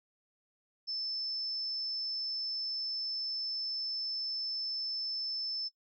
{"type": "tone", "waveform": "sine", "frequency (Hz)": 5274, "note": "E8", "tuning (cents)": 0, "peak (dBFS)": -34, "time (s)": [0.87, 5.69], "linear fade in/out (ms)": 20, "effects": ["noise-tail reverb RT60 0.1 s tail -17 dB re dry"]}